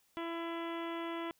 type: harmonic tone with a mistuned harmonic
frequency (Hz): 334.6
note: E4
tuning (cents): +26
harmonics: 1 / 2 / 3 / 4 / 5 / 6 / 7 / 8 / 9 / 10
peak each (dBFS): -39 / -45 / -44 / -48 / -54 / -50 / -55 / -57 / -55 / -54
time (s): 0.17-1.31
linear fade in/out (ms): 0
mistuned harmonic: 9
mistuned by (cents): -25
effects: white hiss -72 dBFS RMS until 1.39 s